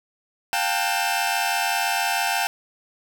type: tone cluster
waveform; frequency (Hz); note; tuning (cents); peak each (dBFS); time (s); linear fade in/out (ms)
sawtooth; 710 / 796 / 905 / 1527 / 2641; F5 / G5 / A5 / G6 / E7; +28 / +26 / +48 / -46 / +3; -23 / -22 / -25 / -27 / -25; 0.53-2.47; 0
effects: none